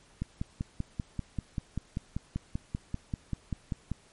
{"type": "click train", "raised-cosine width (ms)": 5, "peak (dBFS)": -19, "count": 20, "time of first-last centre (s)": [0.22, 3.916], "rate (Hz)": 5.14, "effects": ["pink hiss -60 dBFS RMS until 4.12 s", "MP3 48 kbps"]}